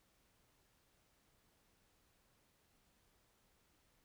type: silence
effects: pink hiss -75 dBFS RMS until 4.04 s